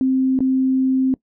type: tone with dropouts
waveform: sine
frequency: 262 Hz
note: C4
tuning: 2 cents sharp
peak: -14 dBFS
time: 0.01-1.14 s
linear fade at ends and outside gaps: 1 ms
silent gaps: 0.39-0.405 s
effects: noise-tail reverb RT60 0.1 s tail -21 dB re dry